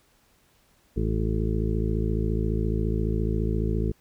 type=harmonic tone; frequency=54.5 Hz; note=A1; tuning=16 cents flat; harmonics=1 / 2 / 3 / 4 / 6 / 7 / 8; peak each=-26 / -29 / -31 / -32 / -34 / -34 / -35 dBFS; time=0.96-3.92 s; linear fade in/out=10 ms; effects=pink hiss -63 dBFS RMS until 4 s